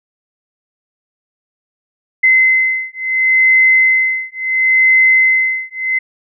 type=beating tone pair; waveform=sine; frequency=2054 / 2054.72 Hz; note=C7 / C7; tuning=-33 / -32 cents; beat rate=0.72 Hz; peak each=-12 dBFS; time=2.23-5.99 s; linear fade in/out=10 ms; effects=none